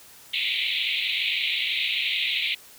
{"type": "band-pass noise", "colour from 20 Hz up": "pink", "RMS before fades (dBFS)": -26, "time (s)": [0.33, 2.55], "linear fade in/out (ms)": 10, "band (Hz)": [2100, 4000], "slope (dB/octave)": 96, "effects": ["white hiss -49 dBFS RMS until 2.78 s"]}